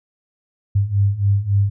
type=beating tone pair; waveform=sine; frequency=98 / 101.6 Hz; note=G2 / G#2; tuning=0 / -38 cents; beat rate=3.6 Hz; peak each=-19 / -16 dBFS; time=0.75-1.7 s; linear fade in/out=10 ms; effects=none

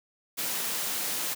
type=high-pass noise; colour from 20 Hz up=white; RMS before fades=-31 dBFS; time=0.37-1.35 s; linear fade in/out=20 ms; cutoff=150 Hz; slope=24 dB/octave; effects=none

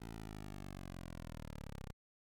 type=linear sweep; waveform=10% pulse; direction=down; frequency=57 to 32.05 Hz; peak=-38 dBFS; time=0-1.93 s; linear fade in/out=20 ms; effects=none

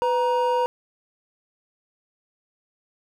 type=tone pair together; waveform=triangle; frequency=499.5 / 943 Hz; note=B4 / A#5; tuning=+20 / +20 cents; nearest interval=major seventh; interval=1100 cents; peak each=-20 / -20 dBFS; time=0.02-0.66 s; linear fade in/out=0 ms; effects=none

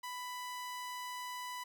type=tone; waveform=sawtooth; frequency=993 Hz; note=B5; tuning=9 cents sharp; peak=-37 dBFS; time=0.03-1.64 s; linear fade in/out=10 ms; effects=12-bit

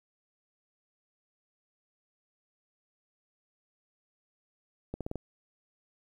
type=accelerating click train; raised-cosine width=2 ms; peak=-22 dBFS; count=5; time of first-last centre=4.94-5.157 s; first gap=67 ms; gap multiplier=0.86; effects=10-bit

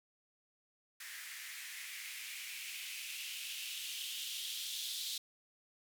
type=noise with band-pass filter sweep; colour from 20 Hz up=violet; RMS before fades=-44 dBFS; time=1-5.18 s; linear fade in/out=5 ms; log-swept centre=1800 to 3700 Hz; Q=3.7; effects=none

